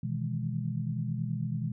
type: chord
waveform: sine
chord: E major seventh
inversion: second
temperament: equal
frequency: 123.47 / 155.56 / 164.81 / 207.7 Hz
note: B2 / D#3 / E3 / G#3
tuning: 0 / 0 / 0 / 0 cents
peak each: -33 / -36 / -36 / -37 dBFS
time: 0.03-1.72 s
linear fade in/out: 5 ms
effects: none